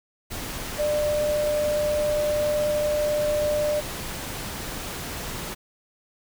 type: tone in noise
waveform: sine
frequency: 597 Hz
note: D5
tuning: 28 cents sharp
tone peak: -21 dBFS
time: 0.78-3.81 s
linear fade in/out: 20 ms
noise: pink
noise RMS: -33 dBFS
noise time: 0.3-5.55 s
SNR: +9 dB
effects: none